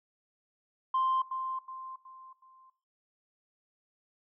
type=tone with echo; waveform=sine; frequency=1046.5 Hz; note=C6; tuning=in tune; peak=-24 dBFS; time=0.94-1.22 s; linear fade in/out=5 ms; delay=370 ms; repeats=4; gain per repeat=-8 dB; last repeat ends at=2.7 s; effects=noise-tail reverb RT60 0.6 s tail -19 dB re dry + tanh soft clip ceiling -22 dBFS